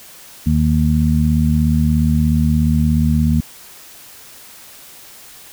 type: harmonic tone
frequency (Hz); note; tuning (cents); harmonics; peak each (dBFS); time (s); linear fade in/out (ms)
76.9; D#2; -20; 1 / 2 / 3; -16 / -16 / -16; 0.46-3.41; 10
effects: white hiss -40 dBFS RMS until 5.52 s